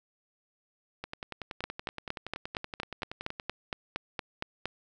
two click trains, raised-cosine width 0.3 ms, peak -16 / -21 dBFS, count 14 / 26, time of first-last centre 1.64-4.656 / 1.04-3.398 s, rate 4.31 / 10.6 Hz, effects none

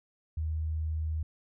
sine tone, 78.7 Hz, D#2, 20 cents sharp, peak -29 dBFS, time 0.37-1.23 s, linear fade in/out 5 ms, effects none

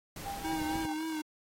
pink noise, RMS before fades -44 dBFS, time 0.16-0.86 s, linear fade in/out 2 ms
sine tone with tremolo, 796 Hz, G5, 26 cents sharp, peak -35 dBFS, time 0.25-0.94 s, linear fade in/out 20 ms, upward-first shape sine, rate 4.7 Hz, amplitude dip 70%
square tone with vibrato, 314.5 Hz, D#4, 19 cents sharp, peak -34 dBFS, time 0.44-1.22 s, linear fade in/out 10 ms, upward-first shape sine, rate 3.6 Hz, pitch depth 43 cents each way
clicks, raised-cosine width 3 ms, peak -29 dBFS, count 3, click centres 0.617 / 0.756 / 0.85 s
effects AAC 48 kbps

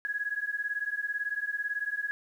sine beating tone pair, 1661.2 / 1679.2 Hz, G#6 / G#6, 0 / +19 cents, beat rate 18 Hz, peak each -33 / -33 dBFS, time 0.05-2.11 s, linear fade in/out 0 ms, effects 10-bit

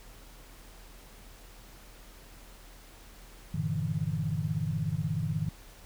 sine chord, E half-diminished seventh, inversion first, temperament equal with one note detuned, 98 / 116.54 / 148.37 / 164.81 Hz, G2 / Bb2 / D3 / E3, 0 / 0 / +18 / 0 cents, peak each -36 / -36 / -32 / -33 dBFS, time 3.54-5.49 s, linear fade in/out 5 ms, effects added 40 Hz sine -51 dBFS peak until 5.85 s + pink hiss -54 dBFS RMS until 5.85 s

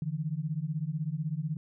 sine beating tone pair, 146.83 / 162.83 Hz, D3 / E3, 0 / -21 cents, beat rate 16 Hz, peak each -33 / -33 dBFS, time 0.02-1.57 s, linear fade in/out 2 ms, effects none

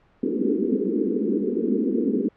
pink band-pass noise, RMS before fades -23 dBFS, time 0.23-2.29 s, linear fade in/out 5 ms, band 200 to 460 Hz, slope 96 dB/octave, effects pink hiss -59 dBFS RMS until 2.36 s + low-pass 2000 Hz 12 dB/octave

